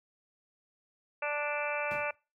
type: harmonic tone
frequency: 293.7 Hz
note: D4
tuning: in tune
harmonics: 2 / 3 / 4 / 5 / 6 / 7 / 8 / 9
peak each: -35 / -39 / -41 / -39 / -45 / -46 / -38 / -40 dBFS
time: 1.22-2.11 s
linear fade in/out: 5 ms
type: noise with exponential decay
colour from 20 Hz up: brown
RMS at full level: -36 dBFS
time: 1.91-2.15 s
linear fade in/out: 2 ms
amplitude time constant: 51 ms
effects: noise-tail reverb RT60 0.3 s tail -25 dB re dry + high-pass 100 Hz 12 dB/octave